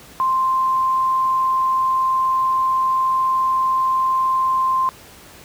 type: tone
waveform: sine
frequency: 1046.5 Hz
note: C6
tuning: in tune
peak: -15 dBFS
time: 0.2-4.89 s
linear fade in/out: 0 ms
effects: pink hiss -43 dBFS RMS until 5.44 s + high-pass 60 Hz 12 dB/octave